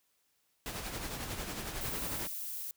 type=noise with tremolo; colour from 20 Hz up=pink; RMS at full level=-38 dBFS; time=0.66-2.27 s; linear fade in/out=0 ms; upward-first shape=sine; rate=11 Hz; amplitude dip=45%
type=noise; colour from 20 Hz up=violet; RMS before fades=-40 dBFS; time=1.81-2.71 s; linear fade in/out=2 ms
effects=white hiss -75 dBFS RMS until 2.76 s